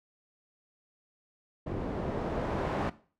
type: noise with low-pass filter sweep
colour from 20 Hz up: white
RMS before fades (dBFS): -33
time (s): 1.66-2.9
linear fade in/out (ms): 10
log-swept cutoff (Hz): 380 to 820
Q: 0.72
effects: noise-tail reverb RT60 0.4 s tail -17 dB re dry